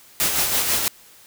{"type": "noise with tremolo", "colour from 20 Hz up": "white", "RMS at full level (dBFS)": -19, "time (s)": [0.2, 0.88], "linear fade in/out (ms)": 0, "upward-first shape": "sine", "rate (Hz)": 6.1, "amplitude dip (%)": 45, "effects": ["white hiss -49 dBFS RMS until 1.26 s"]}